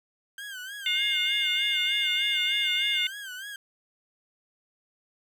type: tone with vibrato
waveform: 30% pulse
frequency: 1568 Hz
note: G6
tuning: in tune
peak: -34 dBFS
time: 0.38-3.56 s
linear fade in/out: 2 ms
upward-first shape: sine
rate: 3.3 Hz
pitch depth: 110 cents each way
type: harmonic tone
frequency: 710 Hz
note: F5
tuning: 28 cents sharp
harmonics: 3 / 4 / 5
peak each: -28 / -28 / -28 dBFS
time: 0.86-3.07 s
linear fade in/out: 2 ms
effects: none